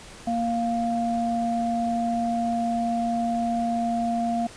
sine tone pair together, 233.1 / 698.5 Hz, A#3 / F5, 0 / 0 cents, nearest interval octave + perfect fifth, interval 1900 cents, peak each -25 dBFS, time 0.27-4.47 s, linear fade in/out 5 ms, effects pink hiss -44 dBFS RMS until 4.56 s + resampled to 22050 Hz

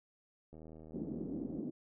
click train, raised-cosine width 2 ms, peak -40 dBFS, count 85, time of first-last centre 0.53-1.589 s, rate 79.3 Hz
pink band-pass noise, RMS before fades -41 dBFS, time 0.93-1.71 s, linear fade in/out 20 ms, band 200 to 340 Hz, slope 24 dB/octave
effects none

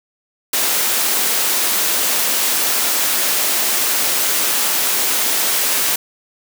white high-pass noise, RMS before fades -17 dBFS, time 0.53-5.96 s, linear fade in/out 5 ms, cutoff 260 Hz, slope 12 dB/octave, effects none

